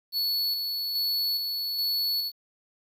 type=tone with tremolo; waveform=square; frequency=4415 Hz; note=C#8; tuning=8 cents flat; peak=-25 dBFS; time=0.12-2.32 s; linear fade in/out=50 ms; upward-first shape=square; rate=1.2 Hz; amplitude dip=35%; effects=9-bit